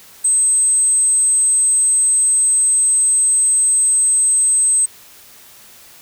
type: tone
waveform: sine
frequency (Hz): 8240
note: C9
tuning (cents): -28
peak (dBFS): -11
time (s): 0.24-4.86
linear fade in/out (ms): 10
effects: white hiss -43 dBFS RMS until 6.01 s